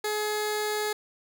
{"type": "tone with notch filter", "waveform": "15% pulse", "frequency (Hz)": 423.3, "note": "G#4", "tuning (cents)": 33, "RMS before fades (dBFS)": -29, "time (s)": [0.04, 0.93], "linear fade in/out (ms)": 5, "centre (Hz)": 1100, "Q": 1.5, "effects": []}